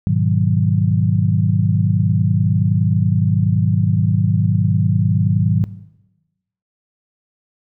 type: chord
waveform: sine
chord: G# minor seventh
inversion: none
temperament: equal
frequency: 103.83 / 123.47 / 155.56 / 185 Hz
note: G#2 / B2 / D#3 / F#3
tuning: 0 / 0 / 0 / 0 cents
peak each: -18 / -21 / -18 / -19 dBFS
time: 0.07-5.64 s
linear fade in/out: 0 ms
effects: noise-tail reverb RT60 1.0 s tail -17 dB re dry